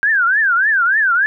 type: tone with vibrato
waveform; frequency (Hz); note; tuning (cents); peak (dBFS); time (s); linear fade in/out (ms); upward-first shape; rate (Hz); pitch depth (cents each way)
sine; 1568; G6; 0; -11; 0.03-1.26; 0; triangle; 3.4; 270
effects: none